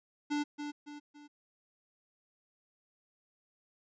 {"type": "tone with echo", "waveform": "square", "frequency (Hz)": 293.7, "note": "D4", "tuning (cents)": 0, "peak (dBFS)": -31, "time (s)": [0.3, 0.44], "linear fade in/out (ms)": 20, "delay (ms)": 280, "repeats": 3, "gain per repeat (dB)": -7, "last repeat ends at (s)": 1.28, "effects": ["resampled to 16000 Hz"]}